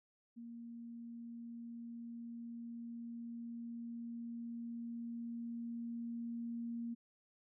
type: tone with level ramp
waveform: sine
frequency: 234 Hz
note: A#3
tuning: 7 cents sharp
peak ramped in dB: -47 to -39 dBFS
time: 0.36-6.95 s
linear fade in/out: 20 ms
effects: none